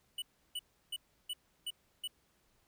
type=tone bursts; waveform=square; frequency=2959 Hz; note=F#7; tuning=1 cent flat; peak=-37 dBFS; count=6; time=0.18-2.076 s; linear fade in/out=5 ms; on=41 ms; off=330 ms; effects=pink hiss -73 dBFS RMS until 2.67 s